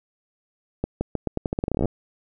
accelerating click train, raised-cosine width 2 ms, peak -10 dBFS, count 19, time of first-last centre 0.84-1.856 s, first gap 170 ms, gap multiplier 0.84, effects none

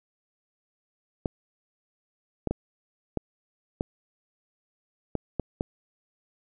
clicks, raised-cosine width 2 ms, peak -13 dBFS, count 8, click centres 1.258 / 2.473 / 2.51 / 3.173 / 3.809 / 5.153 / 5.397 / 5.609 s, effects none

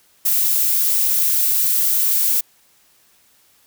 violet noise, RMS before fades -17 dBFS, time 0.25-2.41 s, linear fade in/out 10 ms, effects white hiss -56 dBFS RMS until 3.66 s

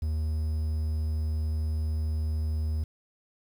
triangle tone with quantisation, 77.78 Hz, D#2, in tune, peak -24 dBFS, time 0.02-2.84 s, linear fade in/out 5 ms, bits 9, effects none

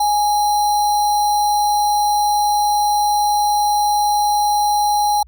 sine tone with sample-and-hold, 830.6 Hz, G#5, in tune, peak -13 dBFS, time 0-5.23 s, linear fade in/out 5 ms, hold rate 4900 Hz, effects added 60 Hz sine -42 dBFS peak until 5.27 s

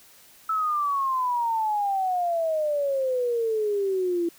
sine exponential sweep, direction down, 1318.5 to 335.5 Hz, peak -22 dBFS, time 0.49-4.29 s, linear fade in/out 5 ms, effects white hiss -53 dBFS RMS until 4.38 s

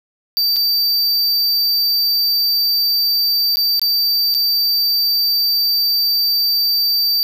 square tone with dropouts, 4646 Hz, D8, 20 cents flat, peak -14 dBFS, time 0.37-7.23 s, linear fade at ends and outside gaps 0 ms, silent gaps 0.561-0.566 / 3.558-3.57 / 3.795-3.816 / 4.341-4.348 s, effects none

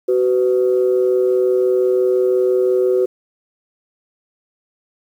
sine tone pair together, 375.6 / 501.4 Hz, F#4 / B4, +26 / +26 cents, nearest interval perfect fourth, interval 500 cents, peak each -13 / -17 dBFS, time 0.08-3.06 s, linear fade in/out 10 ms, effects tanh soft clip ceiling -6 dBFS + 8-bit

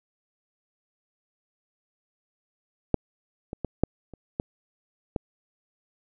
clicks, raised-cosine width 2 ms, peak -6 / -20 / -15 / -6 / -29 / -13 / -13 dBFS, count 7, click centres 2.943 / 3.531 / 3.647 / 3.836 / 4.137 / 4.399 / 5.162 s, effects none

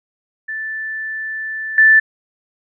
sine tone with level steps, 1760 Hz, A6, in tune, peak -22 / -6 dBFS, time 0.48-2 s, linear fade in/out 10 ms, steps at 1.78 s, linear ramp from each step 2 ms, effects none

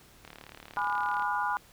click train, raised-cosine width 0.3 ms, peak -29 dBFS, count 37, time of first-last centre 0.25-1.223 s, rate 37 Hz
sine chord, G# diminished seventh, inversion none, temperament just, 830.6 / 996.7 / 1196.1 / 1435.3 Hz, G#5 / B5 / D6 / F6, 0 / +16 / +31 / +47 cents, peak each -32 / -31 / -36 / -33 dBFS, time 0.77-1.57 s, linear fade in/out 0 ms
effects pink hiss -57 dBFS RMS until 1.72 s

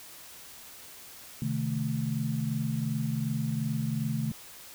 sine chord, A diminished, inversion first, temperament equal with one note detuned, 130.81 / 153.51 / 220 Hz, C3 / Eb3 / A3, 0 / -23 / 0 cents, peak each -32 dBFS, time 1.42-4.32 s, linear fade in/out 2 ms, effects white hiss -48 dBFS RMS until 4.74 s

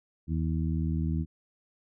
harmonic tone, 79.8 Hz, D#2, 44 cents sharp, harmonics 1 / 2 / 3 / 4, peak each -29 / -30 / -35 / -39 dBFS, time 0.27-1.26 s, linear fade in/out 50 ms, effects none

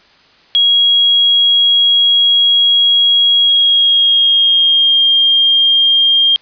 sine tone with pitch glide, 3300 to 3213 Hz, G#7 to G7, -12 to +42 cents, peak -7 dBFS, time 0.55-6.36 s, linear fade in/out 0 ms, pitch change -46 cents, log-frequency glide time 3.42-5.04 s, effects white hiss -47 dBFS RMS until 6.41 s + resampled to 11025 Hz

